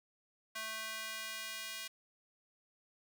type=tone with high-pass filter sweep; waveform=square; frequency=220 Hz; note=A3; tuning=in tune; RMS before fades=-43 dBFS; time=0.55-1.88 s; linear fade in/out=10 ms; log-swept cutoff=1400 to 2500 Hz; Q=0.98; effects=none